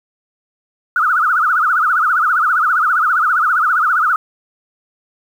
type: tone with vibrato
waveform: sine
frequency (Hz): 1344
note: E6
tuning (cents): +33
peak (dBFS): -11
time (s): 0.96-4.16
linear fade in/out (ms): 2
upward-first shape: triangle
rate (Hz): 15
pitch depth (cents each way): 230
effects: 7-bit